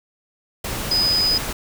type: tone in noise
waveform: sine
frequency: 4993 Hz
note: D#8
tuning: 5 cents sharp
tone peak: -16 dBFS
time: 0.91-1.38 s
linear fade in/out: 5 ms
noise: pink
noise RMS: -27 dBFS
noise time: 0.64-1.53 s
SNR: +8 dB
effects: none